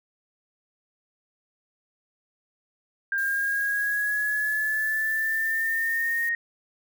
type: linear sweep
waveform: sine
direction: up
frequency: 1596 to 1864.7 Hz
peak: -23 dBFS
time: 3.12-6.35 s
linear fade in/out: 2 ms
type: noise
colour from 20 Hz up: violet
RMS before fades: -40 dBFS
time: 3.18-6.29 s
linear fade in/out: 0 ms
effects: none